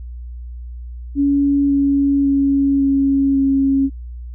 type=tone with pitch steps; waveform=sine; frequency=281.9 / 279.5 / 277.1 / 274.7 / 272.3 Hz; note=C#4 / C#4 / C#4 / C#4 / C#4; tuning=+29 / +14 / -1 / -16 / -31 cents; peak=-12 dBFS; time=1.15-3.9 s; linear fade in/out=50 ms; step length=550 ms; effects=added 60 Hz sine -28 dBFS peak until 4.34 s